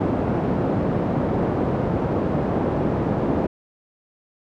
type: band-pass noise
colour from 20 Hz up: pink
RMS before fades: -22 dBFS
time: 0-3.47 s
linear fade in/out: 10 ms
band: 120 to 630 Hz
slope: 12 dB/octave
effects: none